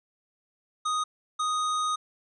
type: tone bursts at uneven times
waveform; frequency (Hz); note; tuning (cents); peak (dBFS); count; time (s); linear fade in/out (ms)
square; 1244.5; D#6; 0; -26; 2; 0.85-1.04 / 1.39-1.96; 10
effects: resampled to 22050 Hz